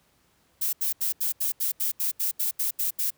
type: noise bursts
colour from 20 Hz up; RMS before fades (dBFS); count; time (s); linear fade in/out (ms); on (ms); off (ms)
violet; -26; 13; 0.61-3.106; 10; 120; 78
effects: pink hiss -65 dBFS RMS until 3.17 s + high-pass 60 Hz 12 dB/octave